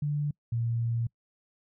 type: tone pair in turn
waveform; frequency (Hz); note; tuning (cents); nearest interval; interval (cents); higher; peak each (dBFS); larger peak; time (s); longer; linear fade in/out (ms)
sine; 146.83 / 116.54; D3 / A#2; 0 / 0; major third; 400; first; -26; neither; 0.02-0.31 / 0.52-1.07; second; 5
effects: noise-tail reverb RT60 0.1 s tail -26 dB re dry